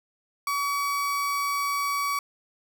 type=tone; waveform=35% pulse; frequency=1136 Hz; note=C#6; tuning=42 cents sharp; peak=-23 dBFS; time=0.47-2.19 s; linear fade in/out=2 ms; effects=none